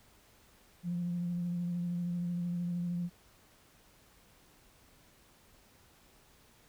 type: tone with vibrato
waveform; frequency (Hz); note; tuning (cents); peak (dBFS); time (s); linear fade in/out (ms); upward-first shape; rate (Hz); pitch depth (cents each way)
sine; 174.61; F3; 0; -31; 0.83-3.1; 50; sine; 13; 21
effects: tanh soft clip ceiling -27 dBFS + pink hiss -63 dBFS RMS until 6.68 s